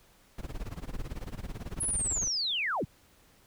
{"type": "noise with tremolo", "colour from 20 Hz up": "brown", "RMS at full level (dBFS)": -34, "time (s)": [0.38, 2.28], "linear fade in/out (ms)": 5, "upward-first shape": "sine", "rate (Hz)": 18, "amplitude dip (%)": 95}
{"type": "linear sweep", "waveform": "sine", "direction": "down", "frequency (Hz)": [10740, 44.36], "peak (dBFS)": -28, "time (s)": [1.8, 2.85], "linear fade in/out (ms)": 10}
{"effects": ["pink hiss -62 dBFS RMS until 3.46 s"]}